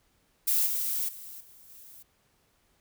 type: noise with level steps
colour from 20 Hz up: violet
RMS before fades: -25 / -30 / -44 / -54 / -50 dBFS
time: 0.47-2.03 s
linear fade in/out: 10 ms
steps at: 0.66 / 1.08 / 1.4 / 1.69 s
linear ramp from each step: 10 ms
effects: pink hiss -69 dBFS RMS until 2.8 s